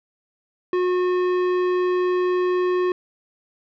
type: tone with tanh clipping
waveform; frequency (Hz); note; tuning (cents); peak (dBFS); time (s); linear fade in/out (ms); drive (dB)
sine; 362.4; F#4; -36; -20; 0.73-2.92; 2; 14
effects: none